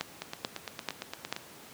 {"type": "two click trains", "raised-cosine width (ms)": 0.2, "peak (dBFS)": [-13, -18], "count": [4, 11], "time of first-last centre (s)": [[0.01, 1.326], [0.22, 1.364]], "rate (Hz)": [2.28, 8.74], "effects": ["pink hiss -50 dBFS RMS until 1.73 s", "high-pass 150 Hz 12 dB/octave"]}